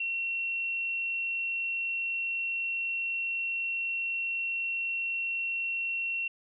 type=tone; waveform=sine; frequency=2724 Hz; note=F7; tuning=44 cents flat; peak=-29 dBFS; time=0-6.28 s; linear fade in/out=5 ms; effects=none